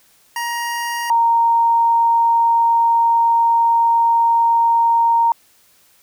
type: tone pair in turn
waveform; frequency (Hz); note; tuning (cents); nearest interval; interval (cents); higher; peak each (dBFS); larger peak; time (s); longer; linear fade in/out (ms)
25% pulse / sine; 944 / 927.2; A#5 / A#5; +22 / -10; unison; 32; first; -17 / -11; second; 0.36-1.1 / 1.1-5.32; second; 2
effects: white hiss -54 dBFS RMS until 6.02 s